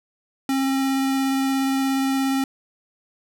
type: tone with vibrato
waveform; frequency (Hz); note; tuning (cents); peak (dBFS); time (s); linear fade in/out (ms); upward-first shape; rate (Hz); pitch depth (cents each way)
square; 268.9; C4; +47; -20; 0.49-2.44; 2; sine; 17; 8
effects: none